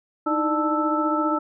sine tone cluster, 308.5 / 323.4 / 598 / 883 / 1317 Hz, D#4 / E4 / D5 / A5 / E6, -15 / -33 / +31 / +6 / -2 cents, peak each -24 / -31 / -28 / -28 / -24 dBFS, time 0.26-1.39 s, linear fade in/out 10 ms, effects none

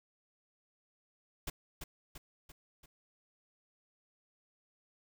pink noise with echo, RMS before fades -38 dBFS, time 1.47-1.5 s, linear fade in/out 5 ms, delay 340 ms, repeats 4, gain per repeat -5 dB, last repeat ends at 2.86 s, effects none

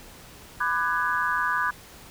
sine chord, G# half-diminished seventh, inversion first, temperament just, 996.7 / 1196.1 / 1495.1 / 1661.2 Hz, B5 / D6 / F#6 / G#6, +16 / +31 / +18 / 0 cents, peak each -28 dBFS, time 0.6-1.71 s, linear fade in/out 10 ms, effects pink hiss -47 dBFS RMS until 2.1 s

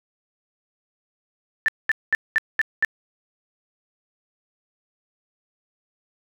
sine tone bursts, 1770 Hz, A6, 10 cents sharp, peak -15 dBFS, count 6, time 1.66-2.848 s, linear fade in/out 0 ms, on 23 ms, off 210 ms, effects none

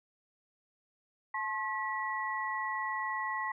sine tone cluster, 866 / 1070 / 1941 Hz, A5 / C6 / B6, -28 / +38 / -31 cents, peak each -38 / -36 / -36 dBFS, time 1.34-3.52 s, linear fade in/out 5 ms, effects none

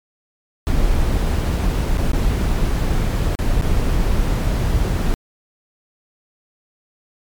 brown noise with dropouts, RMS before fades -17 dBFS, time 0.67-5.14 s, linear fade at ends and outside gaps 0 ms, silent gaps 1.973-1.98 / 2.118-2.133 / 3.351-3.389 / 3.613-3.622 s, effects MP3 96 kbps

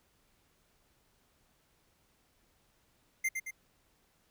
square tone with echo, 2092 Hz, C7, 1 cent flat, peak -29 dBFS, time 3.24-3.29 s, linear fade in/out 10 ms, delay 110 ms, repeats 2, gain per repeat -5 dB, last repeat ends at 3.51 s, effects pink hiss -71 dBFS RMS until 4.3 s

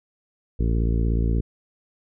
harmonic tone, 56.7 Hz, A#1, 47 cents flat, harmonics 1 / 2 / 3 / 4 / 5 / 6 / 7 / 8, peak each -20 / -26 / -30 / -32 / -34 / -36 / -37 / -38 dBFS, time 0.59-1.41 s, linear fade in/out 10 ms, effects none

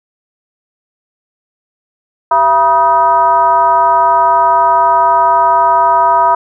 sine tone with frequency modulation, 964 Hz, B5, 42 cents flat, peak -6 dBFS, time 2.31-6.35 s, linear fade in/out 5 ms, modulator 288 Hz, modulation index 0.91, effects none

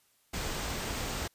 pink band-stop noise, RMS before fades -35 dBFS, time 0.33-1.28 s, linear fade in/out 10 ms, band 9200 to 13000 Hz, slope 96 dB/octave, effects white hiss -69 dBFS RMS until 1.34 s + resampled to 32000 Hz

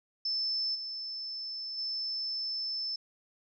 sine tone with level steps, 5274 Hz, E8, in tune, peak -29 / -36 / -32 dBFS, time 0.25-2.96 s, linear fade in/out 5 ms, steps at 0.74 / 1.77 s, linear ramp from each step 20 ms, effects none

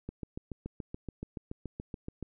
click train, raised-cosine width 3 ms, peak -25 dBFS, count 16, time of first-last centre 0.09-2.227 s, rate 7.02 Hz, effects none

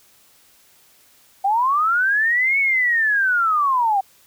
sine linear two-way sweep, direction up then down, 758 to 2235 to 758 Hz, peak -15 dBFS, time 1.44-4.01 s, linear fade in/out 10 ms, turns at 2.59 s, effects white hiss -54 dBFS RMS until 4.26 s

